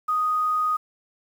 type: tone with quantisation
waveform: sine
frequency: 1244.5 Hz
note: D#6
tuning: in tune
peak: -20 dBFS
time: 0.08-0.77 s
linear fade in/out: 10 ms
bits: 8
effects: none